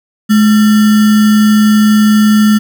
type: tone with sample-and-hold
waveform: sine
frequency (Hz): 212.8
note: G#3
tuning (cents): +42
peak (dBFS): -4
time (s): 0.29-2.59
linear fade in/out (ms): 20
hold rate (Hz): 1575
effects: none